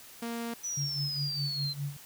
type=tone; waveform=sawtooth; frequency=233.1 Hz; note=A#3; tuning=in tune; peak=-30 dBFS; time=0.22-0.54 s; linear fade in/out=5 ms
type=exponential sweep; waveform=sine; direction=down; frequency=5980 to 4070 Hz; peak=-32 dBFS; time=0.63-1.74 s; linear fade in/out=20 ms
type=tone with tremolo; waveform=sine; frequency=142.7 Hz; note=D3; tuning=49 cents flat; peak=-30 dBFS; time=0.77-1.97 s; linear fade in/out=5 ms; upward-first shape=sine; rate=4.9 Hz; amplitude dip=80%
effects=white hiss -51 dBFS RMS until 2.05 s